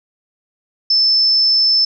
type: tone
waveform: sine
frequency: 5274 Hz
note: E8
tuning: in tune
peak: -10 dBFS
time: 0.9-1.85 s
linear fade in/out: 5 ms
effects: none